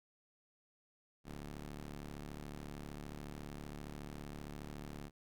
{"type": "ring-modulated tone", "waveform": "15% pulse", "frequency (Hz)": 73.42, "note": "D2", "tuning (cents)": 0, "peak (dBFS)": -36, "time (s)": [1.24, 5.11], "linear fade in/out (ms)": 50, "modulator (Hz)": 90.8, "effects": []}